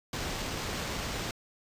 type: noise with sample-and-hold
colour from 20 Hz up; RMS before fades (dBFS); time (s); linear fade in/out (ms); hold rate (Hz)
pink; -35; 0.13-1.31; 2; 11025
effects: resampled to 32000 Hz